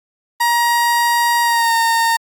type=tone with pitch glide; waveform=30% pulse; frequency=947 to 917.4 Hz; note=A#5 to A#5; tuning=+27 to -28 cents; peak=-10 dBFS; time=0.4-2.17 s; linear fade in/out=10 ms; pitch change=-55 cents; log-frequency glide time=1.42-1.74 s; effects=AAC 64 kbps